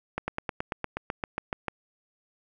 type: slowing click train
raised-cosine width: 0.5 ms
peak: -14 dBFS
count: 13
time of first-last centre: 0.18-1.683 s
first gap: 100 ms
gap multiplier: 1.04
effects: none